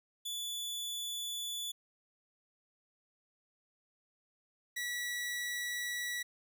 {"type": "tone pair in turn", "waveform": "sawtooth", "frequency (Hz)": [3460, 1941.9], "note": ["A7", "B6"], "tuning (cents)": [-30, -30], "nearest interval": "minor seventh", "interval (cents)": 1000, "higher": "first", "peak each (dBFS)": [-34, -32], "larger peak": "second", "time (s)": [[0.25, 1.72], [4.76, 6.23]], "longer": "neither", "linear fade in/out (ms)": 10, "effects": []}